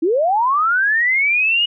sine linear sweep, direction up, 300 to 2917 Hz, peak -13 dBFS, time 0.02-1.66 s, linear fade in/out 10 ms, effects none

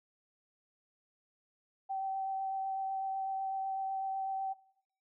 sine tone with vibrato, 772 Hz, G5, 27 cents flat, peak -33 dBFS, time 1.89-4.54 s, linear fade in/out 20 ms, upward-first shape sine, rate 8 Hz, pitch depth 11 cents each way, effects noise-tail reverb RT60 0.6 s tail -17 dB re dry

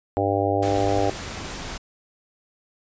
harmonic tone, 99.5 Hz, G2, 26 cents sharp, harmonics 1 / 3 / 4 / 5 / 6 / 7 / 8, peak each -27 / -27 / -27 / -27 / -27 / -27 / -27 dBFS, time 0.17-1.1 s, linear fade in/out 0 ms
pink noise, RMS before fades -33 dBFS, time 0.62-1.78 s, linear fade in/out 10 ms
effects resampled to 16000 Hz

